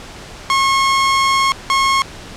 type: tone bursts at uneven times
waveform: sawtooth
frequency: 1085 Hz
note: C#6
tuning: 37 cents flat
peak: -8 dBFS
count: 2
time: 0.5-1.52 / 1.7-2.02 s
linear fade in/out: 0 ms
effects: pink hiss -34 dBFS RMS until 2.36 s + low-pass 7000 Hz 12 dB/octave